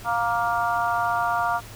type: harmonic tone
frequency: 234.4 Hz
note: A#3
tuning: 10 cents sharp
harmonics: 3 / 4 / 5 / 6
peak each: -25 / -26 / -27 / -28 dBFS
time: 0.04-1.61 s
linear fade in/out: 50 ms
effects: added 109 Hz sine -43 dBFS peak until 1.75 s + pink hiss -43 dBFS RMS until 1.75 s